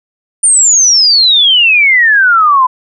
sine exponential sweep, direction down, 9150 to 995 Hz, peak -4 dBFS, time 0.43-2.67 s, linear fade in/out 10 ms, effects none

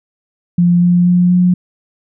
sine tone with pitch steps, 174.61 / 176.23 / 177.87 / 179.52 Hz, F3 / F3 / F3 / F3, 0 / +16 / +32 / +48 cents, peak -7 dBFS, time 0.58-1.54 s, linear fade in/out 5 ms, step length 240 ms, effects none

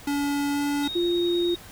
square tone with pitch glide, 285.3 to 287.3 Hz, C#4 to D4, +50 to -38 cents, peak -24 dBFS, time 0.07-0.88 s, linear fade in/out 5 ms, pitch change +12 cents, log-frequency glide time 0.53-0.6 s
sine tone with vibrato, 3744 Hz, A#7, 7 cents sharp, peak -30 dBFS, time 0.83-1.56 s, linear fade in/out 5 ms, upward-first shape sine, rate 9.8 Hz, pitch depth 10 cents each way
sine tone, 347.5 Hz, F4, 9 cents flat, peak -21 dBFS, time 0.95-1.55 s, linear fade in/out 10 ms
effects pink hiss -45 dBFS RMS until 1.71 s

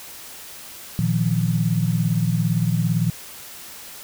sine chord, Bb suspended fourth, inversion none, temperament equal with one note detuned, 116.54 / 156.92 / 174.61 Hz, Bb2 / Eb3 / F3, 0 / +15 / 0 cents, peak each -22 dBFS, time 0.99-3.1 s, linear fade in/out 0 ms, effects white hiss -39 dBFS RMS until 4.03 s

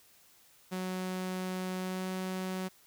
sawtooth tone with pitch glide, 185 to 186.5 Hz, F#3 to F#3, 0 to +14 cents, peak -30 dBFS, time 0.71-2.69 s, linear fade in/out 20 ms, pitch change +14 cents, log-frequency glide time 1.79-2.08 s, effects white hiss -62 dBFS RMS until 2.86 s

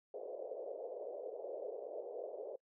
white band-pass noise, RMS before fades -45 dBFS, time 0.14-2.56 s, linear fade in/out 5 ms, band 420 to 600 Hz, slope 48 dB/octave, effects noise-tail reverb RT60 0.1 s tail -24 dB re dry

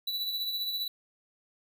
square tone with tremolo, 3951 Hz, B7, in tune, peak -29 dBFS, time 0.07-0.88 s, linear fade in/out 5 ms, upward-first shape triangle, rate 15 Hz, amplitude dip 50%, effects none

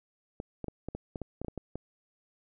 clicks, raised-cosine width 2 ms, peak -23 dBFS, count 12, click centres 0.401 / 0.643 / 0.683 / 0.886 / 0.95 / 1.158 / 1.217 / 1.416 / 1.447 / 1.483 / 1.577 / 1.756 s, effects none

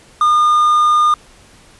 triangle tone with quantisation, 1215 Hz, D#6, 42 cents flat, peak -7 dBFS, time 0.21-1.14 s, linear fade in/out 2 ms, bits 6, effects pink hiss -45 dBFS RMS until 1.79 s + resampled to 24000 Hz

